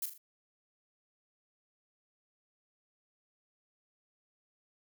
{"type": "noise with echo", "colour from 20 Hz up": "violet", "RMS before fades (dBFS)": -35, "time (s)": [0.02, 0.06], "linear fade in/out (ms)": 5, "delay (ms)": 40, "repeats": 3, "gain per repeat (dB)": -7, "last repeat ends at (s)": 0.18, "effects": []}